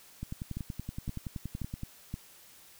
two click trains, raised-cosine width 5 ms, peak -23 / -24 dBFS, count 4 / 18, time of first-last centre 0.57-2.141 / 0.23-1.834 s, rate 1.91 / 10.6 Hz, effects white hiss -56 dBFS RMS until 2.79 s

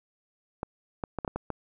clicks, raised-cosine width 1 ms, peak -17 dBFS, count 7, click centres 0.631 / 1.038 / 1.187 / 1.248 / 1.278 / 1.36 / 1.503 s, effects none

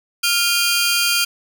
sawtooth tone cluster, 1395 / 2447 / 3184 / 4690 Hz, F6 / D#7 / G7 / D8, -2 / -29 / +26 / -3 cents, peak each -18 dBFS, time 0.23-1.25 s, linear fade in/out 10 ms, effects none

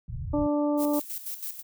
white low-pass noise, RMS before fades -34 dBFS, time 0.08-0.47 s, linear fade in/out 5 ms, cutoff 140 Hz, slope 48 dB/octave
harmonic tone, 293.7 Hz, D4, in tune, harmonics 1 / 2 / 3 / 4, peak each -24 / -28 / -35 / -40 dBFS, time 0.33-1 s, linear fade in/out 10 ms
violet noise with tremolo, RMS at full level -34 dBFS, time 0.77-1.63 s, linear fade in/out 50 ms, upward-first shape square, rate 6.1 Hz, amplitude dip 65%
effects none

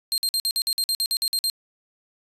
sawtooth tone bursts, 4186 Hz, C8, in tune, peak -18 dBFS, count 13, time 0.12-1.499 s, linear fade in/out 0 ms, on 59 ms, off 51 ms, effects resampled to 32000 Hz

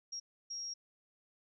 sine tone bursts at uneven times, 5600 Hz, F8, 4 cents sharp, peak -39 dBFS, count 2, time 0.12-0.2 / 0.5-0.74 s, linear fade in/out 10 ms, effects none

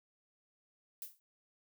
violet noise with exponential decay, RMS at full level -40 dBFS, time 1.02-1.2 s, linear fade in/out 1 ms, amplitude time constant 38 ms, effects none

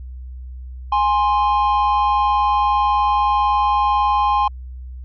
triangle tone pair together, 828 / 1049.7 Hz, G#5 / C6, -5 / +5 cents, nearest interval major third, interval 410 cents, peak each -15 dBFS, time 0.92-4.48 s, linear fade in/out 5 ms, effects added 63 Hz sine -30 dBFS peak until 5.04 s + resampled to 11025 Hz

